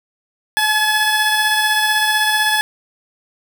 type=tone pair together; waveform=25% pulse; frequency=859 / 1702.2 Hz; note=A5 / G#6; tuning=-42 / +42 cents; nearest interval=octave; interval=1184 cents; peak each=-14 / -12 dBFS; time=0.57-2.61 s; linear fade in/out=0 ms; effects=none